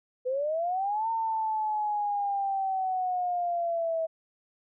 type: linear two-way sweep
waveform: sine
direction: up then down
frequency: 493.9 to 910 to 645 Hz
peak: -26 dBFS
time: 0.25-4.07 s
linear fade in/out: 20 ms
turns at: 1.09 s
effects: none